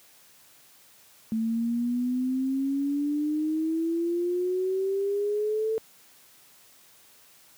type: exponential sweep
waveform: sine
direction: up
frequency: 220.9 to 446.4 Hz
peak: -24 dBFS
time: 1.32-5.78 s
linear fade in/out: 0 ms
effects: white hiss -56 dBFS RMS until 7.57 s + high-pass 80 Hz 12 dB/octave